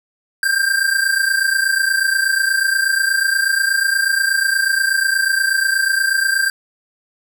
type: tone pair together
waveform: square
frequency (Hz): 1568 / 1596.3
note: G6 / G6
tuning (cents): 0 / +31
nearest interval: unison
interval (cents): 31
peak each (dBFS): -18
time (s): 0.43-6.5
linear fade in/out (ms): 2
effects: none